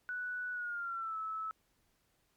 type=tone with pitch glide; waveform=sine; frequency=1480 to 1303.4 Hz; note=F#6 to E6; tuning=0 to -20 cents; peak=-36 dBFS; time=0.09-1.51 s; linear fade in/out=0 ms; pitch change=-220 cents; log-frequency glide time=0.52-1.17 s; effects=pink hiss -75 dBFS RMS until 2.36 s + MP3 96 kbps